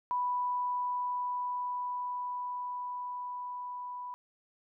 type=tone with level ramp; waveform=sine; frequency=987.8 Hz; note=B5; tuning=in tune; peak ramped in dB=-28 to -38 dBFS; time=0.11-4.14 s; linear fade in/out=0 ms; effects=none